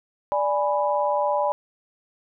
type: chord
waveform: sine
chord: G# diminished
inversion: second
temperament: equal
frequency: 587.3 / 830.6 / 987.8 Hz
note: D5 / G#5 / B5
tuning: 0 / 0 / 0 cents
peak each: -23 / -25 / -25 dBFS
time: 0.32-1.52 s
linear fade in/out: 0 ms
effects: none